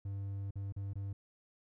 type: tone with dropouts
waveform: triangle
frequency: 98.9 Hz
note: G2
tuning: 16 cents sharp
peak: -35 dBFS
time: 0.05-1.13 s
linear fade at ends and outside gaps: 5 ms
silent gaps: 0.508-0.556 / 0.724-0.763 / 0.934-0.955 s
effects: none